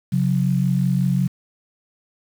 sine tone pair together, 135.97 / 181.5 Hz, C#3 / F#3, -33 / -33 cents, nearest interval perfect fourth, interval 500 cents, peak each -19 dBFS, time 0.12-1.28 s, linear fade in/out 10 ms, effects 7-bit

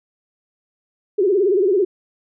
sine tone with vibrato, 386.9 Hz, G4, 23 cents flat, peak -13 dBFS, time 1.18-1.85 s, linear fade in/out 10 ms, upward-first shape sine, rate 18 Hz, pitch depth 150 cents each way, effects none

